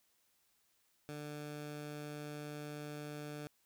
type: tone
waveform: 15% pulse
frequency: 148.4 Hz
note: D3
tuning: 18 cents sharp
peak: -37 dBFS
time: 1.09-3.47 s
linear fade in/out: 0 ms
effects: white hiss -75 dBFS RMS until 3.65 s